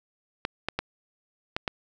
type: clicks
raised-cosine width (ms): 0.3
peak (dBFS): -11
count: 5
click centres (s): 0.451 / 0.686 / 0.79 / 1.565 / 1.678
effects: none